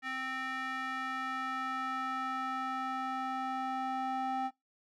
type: tone with band-pass filter sweep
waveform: square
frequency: 261.6 Hz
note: C4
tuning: in tune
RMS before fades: -36 dBFS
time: 0.02-4.51 s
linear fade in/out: 50 ms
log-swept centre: 1800 to 880 Hz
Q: 2.6
effects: noise-tail reverb RT60 0.2 s tail -22 dB re dry